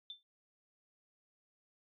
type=tone with exponential decay; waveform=sine; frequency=3550 Hz; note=A7; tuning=15 cents sharp; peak=-40 dBFS; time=0.1-0.23 s; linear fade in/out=1 ms; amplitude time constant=27 ms; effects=AAC 48 kbps